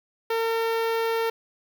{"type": "tone with notch filter", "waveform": "sawtooth", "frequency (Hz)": 454.6, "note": "A#4", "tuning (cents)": -43, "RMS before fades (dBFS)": -25, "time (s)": [0.3, 1.3], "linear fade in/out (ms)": 5, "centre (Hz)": 7900, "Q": 0.54, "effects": ["10-bit"]}